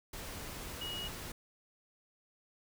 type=tone in noise; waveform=sine; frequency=2897 Hz; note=F#7; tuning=37 cents flat; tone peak=-39 dBFS; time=0.81-1.08 s; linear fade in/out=5 ms; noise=pink; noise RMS=-44 dBFS; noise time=0.13-1.32 s; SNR=+2 dB; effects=none